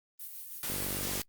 violet noise with tremolo, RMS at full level -42 dBFS, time 0.19-0.88 s, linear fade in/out 20 ms, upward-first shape square, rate 6.3 Hz, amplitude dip 30%
white noise, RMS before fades -35 dBFS, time 0.63-1.22 s, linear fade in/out 2 ms
click train, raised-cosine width 2 ms, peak -26 dBFS, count 25, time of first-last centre 0.7-1.197 s, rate 48.3 Hz
effects noise-tail reverb RT60 0.1 s tail -26 dB re dry + Opus 32 kbps

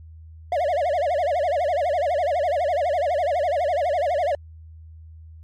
triangle tone with vibrato, 640 Hz, D#5, 49 cents sharp, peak -17 dBFS, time 0.52-4.35 s, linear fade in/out 2 ms, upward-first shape sine, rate 12 Hz, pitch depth 240 cents each way, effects added 80 Hz sine -40 dBFS peak until 5.43 s + MP3 64 kbps

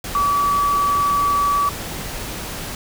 sine tone in noise, 1146 Hz, D6, 43 cents flat, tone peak -15 dBFS, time 0.15-1.69 s, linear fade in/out 2 ms, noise pink, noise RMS -29 dBFS, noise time 0.04-2.75 s, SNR +11 dB, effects none

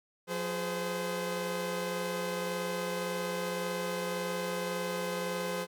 sawtooth tone cluster, 178.6 / 418.3 / 514 Hz, F3 / G#4 / C5, +39 / +12 / -31 cents, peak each -34 / -35 / -31 dBFS, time 0.27-5.67 s, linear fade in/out 50 ms, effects none

